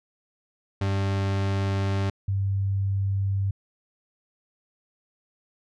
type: tone pair in turn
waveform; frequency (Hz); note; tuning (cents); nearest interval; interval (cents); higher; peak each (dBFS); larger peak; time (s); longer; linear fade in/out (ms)
40% pulse / sine; 98 / 98; G2 / G2; 0 / 0; unison; 0; neither; -22 / -22; neither; 0.81-2.1 / 2.28-3.51; first; 5
effects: low-pass 5000 Hz 12 dB/octave